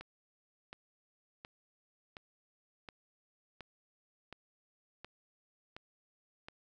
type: click train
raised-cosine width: 0.3 ms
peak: -30 dBFS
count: 10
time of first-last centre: 0.01-6.485 s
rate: 1.39 Hz
effects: none